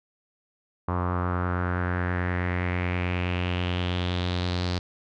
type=tone with low-pass filter sweep; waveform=sawtooth; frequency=89.4 Hz; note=F2; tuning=41 cents sharp; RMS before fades=-27 dBFS; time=0.88-4.79 s; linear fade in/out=5 ms; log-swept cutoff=1100 to 4500 Hz; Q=4; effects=none